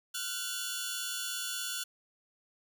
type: tone cluster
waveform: 10% pulse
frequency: 1389 / 1494 / 3444 Hz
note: F6 / F#6 / A7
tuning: -10 / +16 / -38 cents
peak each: -33 / -31 / -30 dBFS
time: 0.14-1.84 s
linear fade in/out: 10 ms
effects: none